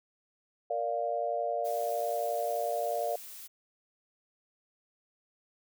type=chord; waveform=sine; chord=Bb major; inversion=none; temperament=equal; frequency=466.2 / 587.3 / 698.5 Hz; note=Bb4 / D5 / F5; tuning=0 / 0 / 0 cents; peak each=-36 / -33 / -32 dBFS; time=0.7-3.16 s; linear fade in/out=5 ms
type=noise; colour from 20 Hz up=blue; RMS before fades=-46 dBFS; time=1.64-3.48 s; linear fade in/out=20 ms
effects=none